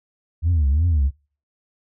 sine tone with vibrato, 77 Hz, D#2, 17 cents flat, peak -13 dBFS, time 0.42-1.11 s, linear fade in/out 50 ms, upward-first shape triangle, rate 2.8 Hz, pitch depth 260 cents each way, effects noise-tail reverb RT60 0.4 s tail -24 dB re dry + tanh soft clip ceiling -13 dBFS

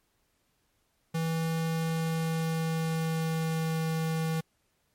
square tone with pitch glide, 163.1 to 161.13 Hz, E3 to E3, -18 to -39 cents, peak -28 dBFS, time 1.14-4.41 s, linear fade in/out 10 ms, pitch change -21 cents, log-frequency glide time 1.67-3.83 s, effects pink hiss -73 dBFS RMS until 4.94 s + MP3 64 kbps

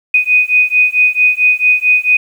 sine beating tone pair, 2489 / 2493.5 Hz, D#7 / D#7, 0 / +3 cents, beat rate 4.5 Hz, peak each -11 dBFS, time 0.14-2.17 s, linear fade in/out 5 ms, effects 7-bit

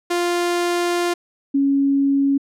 sawtooth / sine tone pair in turn, 349.2 / 277.2 Hz, F4 / C#4, 0 / 0 cents, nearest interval major third, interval 400 cents, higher first, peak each -14 dBFS, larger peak neither, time 0.1-1.14 / 1.54-2.38 s, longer first, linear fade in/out 10 ms, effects low-pass 11000 Hz 12 dB/octave

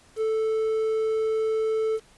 triangle tone with quantisation, 440 Hz, A4, in tune, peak -20 dBFS, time 0.16-2 s, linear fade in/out 50 ms, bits 8, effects pink hiss -56 dBFS RMS until 2.17 s + resampled to 24000 Hz

